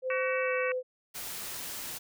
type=tone with pitch glide; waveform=sine; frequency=516 to 508 Hz; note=C5 to B4; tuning=-24 to +49 cents; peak=-29 dBFS; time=0.02-0.83 s; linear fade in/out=50 ms; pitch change=-27 cents; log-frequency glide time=0.41-0.52 s
type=harmonic tone; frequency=377.7 Hz; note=F#4; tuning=36 cents sharp; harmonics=3 / 4 / 5 / 6 / 7; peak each=-37 / -37 / -37 / -37 / -37 dBFS; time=0.1-0.72 s; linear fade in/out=2 ms
type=noise; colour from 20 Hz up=white; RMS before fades=-39 dBFS; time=1.14-1.99 s; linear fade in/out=20 ms
effects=none